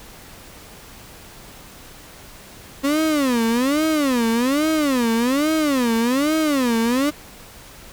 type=tone with vibrato; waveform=35% pulse; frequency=268 Hz; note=C4; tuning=42 cents sharp; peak=-15 dBFS; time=2.83-7.11 s; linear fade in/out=20 ms; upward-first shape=sine; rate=1.2 Hz; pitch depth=290 cents each way; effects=pink hiss -42 dBFS RMS until 7.92 s